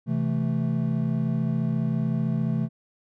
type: chord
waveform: triangle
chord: A minor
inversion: first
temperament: equal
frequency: 130.81 / 164.81 / 220 Hz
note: C3 / E3 / A3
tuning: 0 / 0 / 0 cents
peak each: -25 dBFS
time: 0.06-2.69 s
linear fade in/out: 50 ms
effects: none